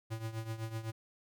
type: tone with tremolo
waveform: square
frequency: 112 Hz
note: A2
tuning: 31 cents sharp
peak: -35 dBFS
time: 0.1-0.92 s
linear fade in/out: 20 ms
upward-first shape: triangle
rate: 7.9 Hz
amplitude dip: 80%
effects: none